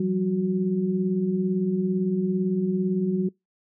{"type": "tone cluster", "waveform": "sine", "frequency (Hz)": [172.2, 190, 368.6], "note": ["F3", "F#3", "F#4"], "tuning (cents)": [-24, 46, -7], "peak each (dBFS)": [-31, -23, -27], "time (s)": [0, 3.29], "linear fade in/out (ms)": 5, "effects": ["noise-tail reverb RT60 0.2 s tail -26 dB re dry"]}